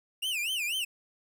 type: tone with vibrato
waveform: 45% pulse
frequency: 2718 Hz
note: F7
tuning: 48 cents flat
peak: -29 dBFS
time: 0.22-0.85 s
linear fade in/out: 10 ms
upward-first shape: sine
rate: 4.1 Hz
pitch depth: 240 cents each way
effects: none